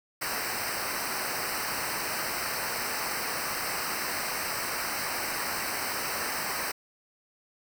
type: noise with comb filter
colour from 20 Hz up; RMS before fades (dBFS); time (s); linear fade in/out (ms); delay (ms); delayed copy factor
pink; -32; 0.21-6.72; 10; 0.29; -0.95
effects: none